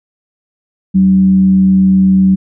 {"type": "tone with frequency modulation", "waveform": "sine", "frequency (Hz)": 190, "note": "F#3", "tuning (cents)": 46, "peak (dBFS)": -5, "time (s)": [0.94, 2.36], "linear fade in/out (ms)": 20, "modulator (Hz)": 108, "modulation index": 0.21, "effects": []}